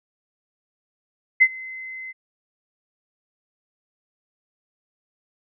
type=tone with ADSR envelope; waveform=sine; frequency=2054 Hz; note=C7; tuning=33 cents flat; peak=-8 dBFS; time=1.4-2.13 s; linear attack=20 ms; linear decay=56 ms; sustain=-24 dB; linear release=26 ms; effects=none